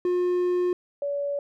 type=tone pair in turn; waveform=triangle / sine; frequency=357.8 / 569.6 Hz; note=F4 / C#5; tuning=+42 / +47 cents; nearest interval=minor sixth; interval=805 cents; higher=second; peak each=-19 / -25 dBFS; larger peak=first; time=0.05-0.73 / 1.02-1.39 s; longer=first; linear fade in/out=2 ms; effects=none